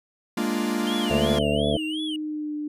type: chord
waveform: 45% pulse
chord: Bb dominant seventh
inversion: third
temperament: equal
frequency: 207.7 / 233.1 / 293.7 / 349.2 Hz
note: Ab3 / Bb3 / D4 / F4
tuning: 0 / 0 / 0 / 0 cents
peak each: -29 / -27 / -30 / -30 dBFS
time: 0.37-1.39 s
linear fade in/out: 5 ms
type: tone with vibrato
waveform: triangle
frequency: 3066 Hz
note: G7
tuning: 39 cents flat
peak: -29 dBFS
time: 0.87-2.16 s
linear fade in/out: 2 ms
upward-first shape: sine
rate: 2.8 Hz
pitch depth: 190 cents each way
type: harmonic tone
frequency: 73.42 Hz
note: D2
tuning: in tune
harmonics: 1 / 2 / 3 / 4 / 6 / 7 / 8 / 9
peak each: -31 / -29 / -27 / -30 / -28 / -29 / -31 / -27 dBFS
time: 1.1-1.77 s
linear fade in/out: 5 ms
type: tone with pitch glide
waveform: sine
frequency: 311.1 to 298.6 Hz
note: D#4 to D4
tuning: 0 to +29 cents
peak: -27 dBFS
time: 1.74-2.68 s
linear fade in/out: 5 ms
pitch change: -71 cents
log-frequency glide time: 2.01-2.56 s
effects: resampled to 32000 Hz